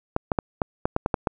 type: clicks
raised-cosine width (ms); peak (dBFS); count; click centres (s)
1; -7; 9; 0.164 / 0.318 / 0.388 / 0.618 / 0.855 / 0.964 / 1.061 / 1.142 / 1.272
effects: none